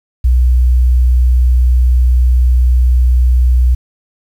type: tone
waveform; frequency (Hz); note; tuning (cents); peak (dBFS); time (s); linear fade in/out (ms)
sine; 62; B1; +7; -5; 0.24-3.75; 10
effects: tanh soft clip ceiling -2 dBFS + 7-bit